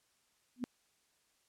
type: tone with exponential growth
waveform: sine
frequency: 246.9 Hz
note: B3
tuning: in tune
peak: -29 dBFS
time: 0.56-0.64 s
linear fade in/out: 0 ms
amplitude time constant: 17 ms
effects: white hiss -74 dBFS RMS until 1.48 s + low-pass 10000 Hz 12 dB/octave